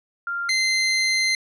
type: tone pair in turn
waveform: sine / 25% pulse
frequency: 1393 / 2073 Hz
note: F6 / C7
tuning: -5 / -17 cents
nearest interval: perfect fifth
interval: 688 cents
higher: second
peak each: -24 / -15 dBFS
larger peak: second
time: 0.27-0.49 / 0.49-1.35 s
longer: second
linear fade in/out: 2 ms
effects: resampled to 24000 Hz